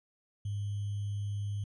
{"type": "tone with sample-and-hold", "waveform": "sine", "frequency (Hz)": 101.9, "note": "G#2", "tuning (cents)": -32, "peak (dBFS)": -32, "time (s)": [0.45, 1.64], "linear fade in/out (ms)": 5, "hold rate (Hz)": 3150, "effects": ["resampled to 24000 Hz"]}